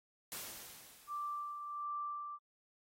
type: noise with exponential decay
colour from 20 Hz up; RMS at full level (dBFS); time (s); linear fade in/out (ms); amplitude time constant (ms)
white; -43; 0.32-1.84; 0; 330
type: tone with tremolo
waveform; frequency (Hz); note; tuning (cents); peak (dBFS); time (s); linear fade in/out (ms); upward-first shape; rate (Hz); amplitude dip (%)
sine; 1174.7; D6; 0; -37; 1.07-2.39; 50; sine; 1.4; 45
effects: AAC 48 kbps